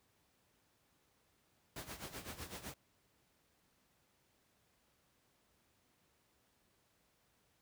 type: noise with tremolo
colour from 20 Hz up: pink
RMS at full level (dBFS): -45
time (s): 1.76-2.74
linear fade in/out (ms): 2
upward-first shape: sine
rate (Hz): 7.9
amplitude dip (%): 75
effects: pink hiss -75 dBFS RMS until 7.61 s + high-pass 60 Hz 12 dB/octave